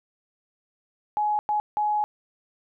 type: tone bursts at uneven times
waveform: sine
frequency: 841 Hz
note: G#5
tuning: 22 cents sharp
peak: -21 dBFS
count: 3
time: 1.17-1.39 / 1.49-1.6 / 1.77-2.04 s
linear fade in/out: 0 ms
effects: none